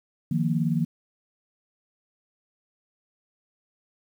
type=chord; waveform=sine; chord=Eb suspended second; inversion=none; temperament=just; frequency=155.56 / 175.01 / 233.3 Hz; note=Eb3 / F3 / Bb3; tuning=0 / +4 / +2 cents; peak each=-25 / -26 / -27 dBFS; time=0.31-0.85 s; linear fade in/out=5 ms; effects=9-bit